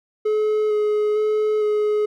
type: tone with vibrato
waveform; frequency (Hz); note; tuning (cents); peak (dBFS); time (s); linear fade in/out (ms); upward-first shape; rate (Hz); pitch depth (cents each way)
triangle; 424.8; G#4; +39; -15; 0.25-2.06; 10; square; 1.1; 12
effects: none